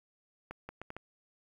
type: accelerating click train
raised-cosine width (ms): 0.5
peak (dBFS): -27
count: 5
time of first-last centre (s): 0.51-0.966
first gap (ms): 180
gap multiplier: 0.7
effects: 10-bit